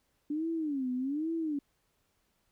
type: tone with vibrato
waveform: sine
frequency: 287.8 Hz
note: D4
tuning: 35 cents flat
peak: -30 dBFS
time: 0.3-1.59 s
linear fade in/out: 5 ms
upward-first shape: sine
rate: 1.2 Hz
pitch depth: 240 cents each way
effects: pink hiss -75 dBFS RMS until 2.51 s